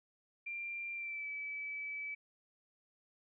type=tone with pitch glide; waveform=sine; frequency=2376 to 2300 Hz; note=D7 to D7; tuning=+20 to -37 cents; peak=-39 dBFS; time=0.46-2.15 s; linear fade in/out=10 ms; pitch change=-57 cents; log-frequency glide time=0.93-1.28 s; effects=none